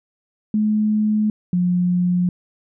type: tone pair in turn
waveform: sine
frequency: 213.3 / 178.42 Hz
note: G#3 / F3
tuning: +46 / +37 cents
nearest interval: minor third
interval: 309 cents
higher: first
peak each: -15 dBFS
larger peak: neither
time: 0.54-1.3 / 1.53-2.29 s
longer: neither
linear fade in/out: 2 ms
effects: none